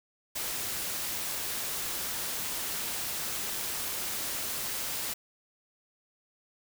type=noise with amplitude modulation; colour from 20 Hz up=white; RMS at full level=-33 dBFS; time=0.35-5.14 s; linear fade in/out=10 ms; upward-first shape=sine; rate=231 Hz; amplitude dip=25%; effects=none